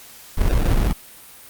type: noise with sample-and-hold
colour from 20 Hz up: brown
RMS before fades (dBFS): -17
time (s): 0.37-0.93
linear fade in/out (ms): 10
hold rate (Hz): 1050
effects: white hiss -43 dBFS RMS until 1.49 s + Opus 48 kbps